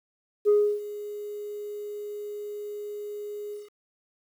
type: tone with ADSR envelope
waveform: sine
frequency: 415.3 Hz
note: G#4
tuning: in tune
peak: -14 dBFS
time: 0.45-3.7 s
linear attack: 36 ms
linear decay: 310 ms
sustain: -19 dB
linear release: 170 ms
effects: tanh soft clip ceiling -14 dBFS + 9-bit